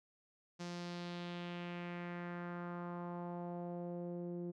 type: tone with low-pass filter sweep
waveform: sawtooth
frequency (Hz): 174.61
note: F3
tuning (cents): 0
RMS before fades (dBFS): -44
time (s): 0.59-4.52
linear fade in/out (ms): 20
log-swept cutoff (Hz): 5900 to 370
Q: 2.1
effects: none